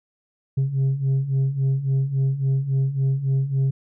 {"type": "beating tone pair", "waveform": "sine", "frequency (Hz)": [132.7, 136.3], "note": ["C3", "C#3"], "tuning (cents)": [25, -29], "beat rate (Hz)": 3.6, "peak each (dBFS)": [-22, -18], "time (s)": [0.57, 3.71], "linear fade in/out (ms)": 10, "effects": ["tanh soft clip ceiling -16 dBFS"]}